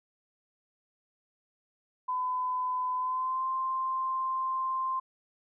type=tone with pitch glide; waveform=sine; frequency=1009 to 1047 Hz; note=B5 to C6; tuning=+37 to +1 cents; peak=-28 dBFS; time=2.08-5 s; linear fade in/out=10 ms; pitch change=+64 cents; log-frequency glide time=2.95-3.46 s; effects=none